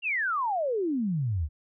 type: exponential sweep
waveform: sine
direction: down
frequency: 2854 to 69.2 Hz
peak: -25 dBFS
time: 0.02-1.49 s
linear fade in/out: 50 ms
effects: none